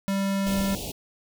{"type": "tone", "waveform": "square", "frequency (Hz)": 196, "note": "G3", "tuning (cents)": 0, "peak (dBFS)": -24, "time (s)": [0.08, 0.75], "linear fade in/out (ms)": 0}
{"type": "band-stop noise", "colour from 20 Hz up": "pink", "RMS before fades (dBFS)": -33, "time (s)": [0.46, 0.92], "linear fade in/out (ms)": 10, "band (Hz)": [800, 2600], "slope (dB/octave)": 48}
{"effects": []}